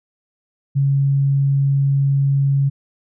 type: tone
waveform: sine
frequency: 138.59 Hz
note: C#3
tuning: in tune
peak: -13 dBFS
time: 0.75-2.7 s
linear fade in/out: 20 ms
effects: none

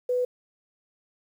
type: tone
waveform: sine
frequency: 496.9 Hz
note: B4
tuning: 11 cents sharp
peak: -22 dBFS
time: 0.09-0.25 s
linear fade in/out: 5 ms
effects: 9-bit

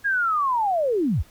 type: linear sweep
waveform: sine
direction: down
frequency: 1661.2 to 45.73 Hz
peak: -19 dBFS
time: 0.04-1.23 s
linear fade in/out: 20 ms
effects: pink hiss -54 dBFS RMS until 1.3 s

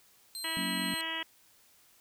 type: tone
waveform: 25% pulse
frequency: 4145 Hz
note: C8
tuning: 17 cents flat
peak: -33 dBFS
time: 0.35-1.01 s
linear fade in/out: 0 ms
type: harmonic tone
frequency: 324.8 Hz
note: E4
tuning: 26 cents flat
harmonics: 1 / 2 / 3 / 4 / 5 / 6 / 7 / 8 / 9 / 10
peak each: -46 / -48 / -42 / -48 / -45 / -38 / -47 / -44 / -39 / -41 dBFS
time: 0.44-1.23 s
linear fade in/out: 5 ms
type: chord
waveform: sine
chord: F# major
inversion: none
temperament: equal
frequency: 185 / 233.1 / 277.2 Hz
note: F#3 / A#3 / C#4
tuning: 0 / 0 / 0 cents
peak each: -37 / -40 / -39 dBFS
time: 0.57-0.94 s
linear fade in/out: 0 ms
effects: white hiss -63 dBFS RMS until 2 s

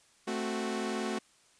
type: chord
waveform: sawtooth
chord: F# diminished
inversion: first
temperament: equal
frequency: 220 / 261.6 / 370 Hz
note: A3 / C4 / F#4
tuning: 0 / 0 / 0 cents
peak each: -31 / -35 / -32 dBFS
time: 0.27-1.19 s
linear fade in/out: 10 ms
effects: white hiss -64 dBFS RMS until 1.59 s + resampled to 22050 Hz

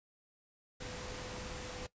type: tone in noise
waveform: sine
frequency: 501 Hz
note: B4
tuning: 25 cents sharp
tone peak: -48 dBFS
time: 0.8-1.87 s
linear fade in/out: 10 ms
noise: pink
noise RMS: -44 dBFS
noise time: 0.8-1.87 s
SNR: -7 dB
effects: noise-tail reverb RT60 0.1 s tail -17 dB re dry + resampled to 16000 Hz

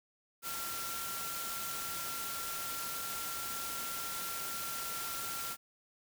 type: tone in noise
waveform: sine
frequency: 1369 Hz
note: F6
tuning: 35 cents flat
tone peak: -43 dBFS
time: 0.42-5.57 s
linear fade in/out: 50 ms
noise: white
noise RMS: -40 dBFS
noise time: 0.42-5.57 s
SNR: -6 dB
effects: none

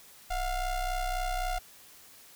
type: ring-modulated tone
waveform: square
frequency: 348.1 Hz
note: F4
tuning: 6 cents flat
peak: -27 dBFS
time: 0.3-1.59 s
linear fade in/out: 10 ms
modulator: 380 Hz
effects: white hiss -54 dBFS RMS until 2.35 s

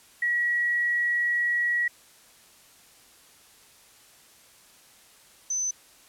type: tone pair in turn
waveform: sine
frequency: 1920 / 6096 Hz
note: B6 / G8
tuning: -49 / -49 cents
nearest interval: octave + minor sixth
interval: 2000 cents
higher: second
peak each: -22 / -25 dBFS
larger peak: first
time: 0.22-1.88 / 5.5-5.71 s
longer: first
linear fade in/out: 5 ms
effects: white hiss -55 dBFS RMS until 6.08 s + low-pass 12000 Hz 12 dB/octave

